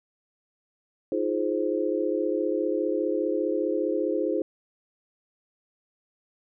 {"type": "chord", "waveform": "sine", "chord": "F minor seventh", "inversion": "third", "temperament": "just", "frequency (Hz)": [314.3, 349.2, 419.1, 523.8], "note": ["Eb4", "F4", "Ab4", "C5"], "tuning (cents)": [18, 0, 16, 2], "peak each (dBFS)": -29, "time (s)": [1.12, 4.42], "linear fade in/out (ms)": 2, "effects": []}